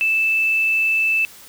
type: tone with quantisation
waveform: sine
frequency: 2637 Hz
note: E7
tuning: in tune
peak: -15 dBFS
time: 0.01-1.25 s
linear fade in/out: 0 ms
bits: 7
effects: white hiss -43 dBFS RMS until 1.48 s